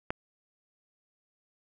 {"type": "click", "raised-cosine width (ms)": 0.5, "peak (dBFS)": -15, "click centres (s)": 0.105, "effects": []}